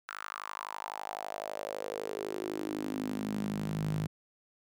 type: tone with high-pass filter sweep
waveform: sawtooth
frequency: 51.91 Hz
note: G#1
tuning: in tune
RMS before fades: -37 dBFS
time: 0.08-4.07 s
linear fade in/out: 10 ms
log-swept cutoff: 1400 to 140 Hz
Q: 4.9
effects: none